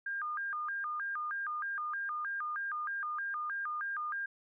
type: tone with vibrato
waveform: sine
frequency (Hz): 1396.9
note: F6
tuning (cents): 0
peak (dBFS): -34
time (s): 0.06-4.26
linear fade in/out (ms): 5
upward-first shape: square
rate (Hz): 3.2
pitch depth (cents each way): 240
effects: none